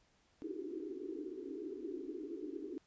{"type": "band-pass noise", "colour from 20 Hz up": "pink", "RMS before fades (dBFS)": -44, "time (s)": [0.42, 2.78], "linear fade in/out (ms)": 0, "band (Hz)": [280, 420], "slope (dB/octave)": 96, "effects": ["pink hiss -72 dBFS RMS until 2.86 s", "resampled to 16000 Hz"]}